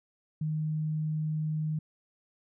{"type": "tone", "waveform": "sine", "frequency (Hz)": 154.9, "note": "D#3", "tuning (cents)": -7, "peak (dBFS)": -28, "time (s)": [0.41, 1.79], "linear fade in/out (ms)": 5, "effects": []}